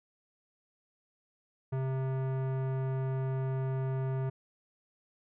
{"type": "tone with tanh clipping", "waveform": "sine", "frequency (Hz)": 132.2, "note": "C3", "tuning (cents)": 18, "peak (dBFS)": -32, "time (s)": [1.72, 4.3], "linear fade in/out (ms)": 10, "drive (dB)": 18, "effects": []}